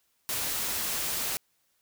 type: noise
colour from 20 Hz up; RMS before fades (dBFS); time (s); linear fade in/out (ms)
white; -31; 0.29-1.37; 0
effects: white hiss -72 dBFS RMS until 1.81 s